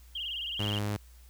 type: tone with vibrato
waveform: sine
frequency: 3019 Hz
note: F#7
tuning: 34 cents sharp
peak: -33 dBFS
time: 0.15-0.79 s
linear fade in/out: 5 ms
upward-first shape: sine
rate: 19 Hz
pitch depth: 140 cents each way
type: tone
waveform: sawtooth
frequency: 103.83 Hz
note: G#2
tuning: in tune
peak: -26 dBFS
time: 0.59-0.97 s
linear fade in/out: 10 ms
effects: added 60 Hz sine -51 dBFS peak until 1.29 s + white hiss -62 dBFS RMS until 1.29 s